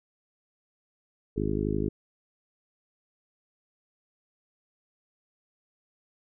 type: harmonic tone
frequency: 51.8 Hz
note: G#1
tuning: 4 cents flat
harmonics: 1 / 2 / 3 / 4 / 5 / 6 / 7 / 8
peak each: -34 / -34 / -34 / -34 / -34 / -34 / -34 / -34 dBFS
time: 1.36-1.89 s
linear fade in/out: 10 ms
effects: none